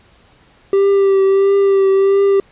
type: tone with vibrato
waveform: triangle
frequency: 392 Hz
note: G4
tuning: in tune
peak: -7 dBFS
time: 0.73-2.4 s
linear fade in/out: 2 ms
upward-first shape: triangle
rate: 1.5 Hz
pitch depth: 27 cents each way
effects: pink hiss -50 dBFS RMS until 2.51 s + resampled to 8000 Hz